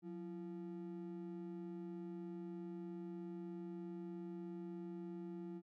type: ring-modulated tone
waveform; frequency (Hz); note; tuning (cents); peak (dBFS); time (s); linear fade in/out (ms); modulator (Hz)
triangle; 260; C4; -11; -40; 0.02-5.62; 50; 78.4
effects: none